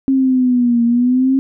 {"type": "linear two-way sweep", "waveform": "sine", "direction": "down then up", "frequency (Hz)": [270, 233.1, 270], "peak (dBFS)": -10, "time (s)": [0.08, 1.39], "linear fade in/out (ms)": 0, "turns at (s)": 0.84, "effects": []}